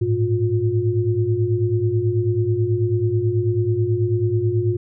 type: tone cluster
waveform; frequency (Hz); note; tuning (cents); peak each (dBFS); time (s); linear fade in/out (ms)
sine; 104.2 / 113.4 / 356; G#2 / A#2 / F4; +6 / -47 / +33; -21; 0.01-4.77; 10
effects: none